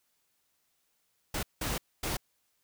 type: noise bursts at uneven times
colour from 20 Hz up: pink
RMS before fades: -33 dBFS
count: 3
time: 1.34-1.43 / 1.61-1.78 / 2.03-2.17 s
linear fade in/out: 5 ms
effects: white hiss -75 dBFS RMS until 2.63 s